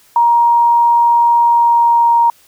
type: tone with pitch glide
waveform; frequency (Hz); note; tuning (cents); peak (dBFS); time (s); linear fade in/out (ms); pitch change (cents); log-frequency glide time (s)
sine; 942 to 936.6; A#5 to A#5; +18 to +8; -7; 0.16-2.3; 2; -10; 1.4-2.15
effects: white hiss -49 dBFS RMS until 2.47 s